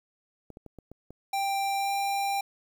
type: clicks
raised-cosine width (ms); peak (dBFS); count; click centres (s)
2; -31; 6; 0.503 / 0.571 / 0.663 / 0.787 / 0.916 / 1.106
type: tone with pitch glide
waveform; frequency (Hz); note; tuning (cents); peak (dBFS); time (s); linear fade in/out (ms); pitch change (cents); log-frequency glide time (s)
square; 788 to 793.9; G5 to G5; +9 to +22; -27; 1.33-2.41; 5; +13; 1.75-1.92
effects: 10-bit